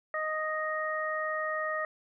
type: harmonic tone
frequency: 622.3 Hz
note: D#5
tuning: in tune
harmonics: 1 / 2 / 3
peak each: -34 / -34 / -34 dBFS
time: 0.14-1.85 s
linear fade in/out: 2 ms
effects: none

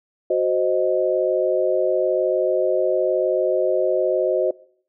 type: chord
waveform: sine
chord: C diminished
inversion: second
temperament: equal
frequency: 370 / 523.3 / 622.3 Hz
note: Gb4 / C5 / Eb5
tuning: 0 / 0 / 0 cents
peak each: -21 dBFS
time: 0.3-4.51 s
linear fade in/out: 5 ms
effects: noise-tail reverb RT60 0.6 s tail -22 dB re dry

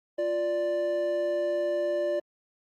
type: tone pair together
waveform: triangle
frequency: 349.2 / 587.7 Hz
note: F4 / D5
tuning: 0 / +1 cents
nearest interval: major sixth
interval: 901 cents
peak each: -30 / -24 dBFS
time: 0.18-2.2 s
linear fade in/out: 10 ms
effects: Opus 24 kbps

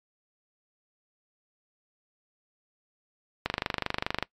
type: click train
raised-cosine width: 0.3 ms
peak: -10 dBFS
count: 20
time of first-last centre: 3.46-4.226 s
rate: 24.8 Hz
effects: noise-tail reverb RT60 0.1 s tail -21 dB re dry + MP3 96 kbps

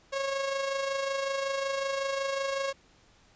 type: tone with amplitude modulation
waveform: sawtooth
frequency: 547 Hz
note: C#5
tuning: 23 cents flat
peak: -23 dBFS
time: 0.12-2.73 s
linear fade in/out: 20 ms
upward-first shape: sine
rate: 25.4 Hz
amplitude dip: 45%
effects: pink hiss -61 dBFS RMS until 3.35 s + resampled to 16000 Hz

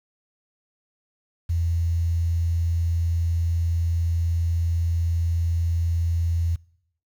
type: tone with quantisation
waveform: sine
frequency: 84.1 Hz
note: E2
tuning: 35 cents sharp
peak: -20 dBFS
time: 1.49-6.56 s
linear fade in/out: 10 ms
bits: 8
effects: noise-tail reverb RT60 0.8 s tail -25 dB re dry

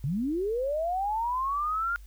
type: linear sweep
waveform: sine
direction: up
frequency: 123.47 to 1420 Hz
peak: -26 dBFS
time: 0.04-1.96 s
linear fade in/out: 0 ms
effects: added 50 Hz sine -44 dBFS peak until 2.06 s + white hiss -62 dBFS RMS until 2.06 s

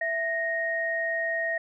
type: tone pair together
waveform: sine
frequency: 660.9 / 1864.7 Hz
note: E5 / A#6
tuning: +4 / 0 cents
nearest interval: octave + tritone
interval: 1796 cents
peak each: -30 / -27 dBFS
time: 0.01-1.58 s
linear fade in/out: 5 ms
effects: none

